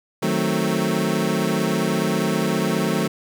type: chord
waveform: 25% pulse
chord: D# diminished seventh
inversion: none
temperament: equal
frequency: 155.56 / 185 / 220 / 261.6 Hz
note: D#3 / F#3 / A3 / C4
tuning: 0 / 0 / 0 / 0 cents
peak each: -22 / -20 / -20 / -24 dBFS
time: 0.22-3.08 s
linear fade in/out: 10 ms
effects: none